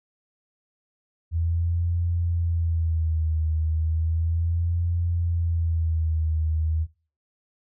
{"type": "tone with vibrato", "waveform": "sine", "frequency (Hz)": 82.4, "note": "E2", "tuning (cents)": 0, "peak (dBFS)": -21, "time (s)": [1.31, 6.87], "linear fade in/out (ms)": 50, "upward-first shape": "sine", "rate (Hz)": 0.34, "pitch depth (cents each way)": 74, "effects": ["noise-tail reverb RT60 0.4 s tail -21 dB re dry"]}